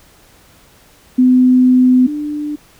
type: tone pair in turn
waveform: sine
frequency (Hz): 253.4 / 297.1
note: B3 / D4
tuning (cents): +45 / +20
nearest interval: minor third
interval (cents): 275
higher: second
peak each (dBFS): -6 / -18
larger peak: first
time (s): 1.18-2.07 / 2.07-2.56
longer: first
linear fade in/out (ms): 10
effects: pink hiss -47 dBFS RMS until 2.79 s